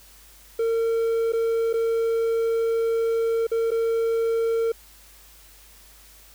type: tone with dropouts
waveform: triangle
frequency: 456.3 Hz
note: A#4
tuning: 37 cents flat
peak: -18 dBFS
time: 0.59-4.72 s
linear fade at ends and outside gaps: 5 ms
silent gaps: 1.323-1.333 / 1.73-1.738 / 3.469-3.515 / 3.707-3.715 s
effects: added 50 Hz sine -53 dBFS peak until 6.34 s + white hiss -51 dBFS RMS until 6.34 s